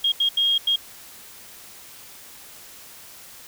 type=tone bursts at uneven times; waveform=sine; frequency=3252 Hz; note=G#7; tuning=37 cents flat; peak=-17 dBFS; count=4; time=0.04-0.12 / 0.2-0.29 / 0.37-0.58 / 0.67-0.76 s; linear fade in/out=5 ms; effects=white hiss -44 dBFS RMS until 3.47 s